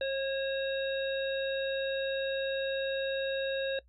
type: harmonic tone with a mistuned harmonic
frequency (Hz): 540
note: C#5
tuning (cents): -45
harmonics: 1 / 3 / 5 / 7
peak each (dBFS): -30 / -39 / -44 / -41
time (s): 0.01-3.79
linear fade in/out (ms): 2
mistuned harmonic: 3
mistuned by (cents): +18
effects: noise-tail reverb RT60 0.1 s tail -20 dB re dry + added 60 Hz sine -59 dBFS peak until 3.88 s